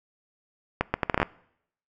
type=accelerating click train; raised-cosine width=0.5 ms; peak=-7 dBFS; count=9; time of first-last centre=0.81-1.229 s; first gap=130 ms; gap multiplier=0.71; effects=noise-tail reverb RT60 0.7 s tail -22 dB re dry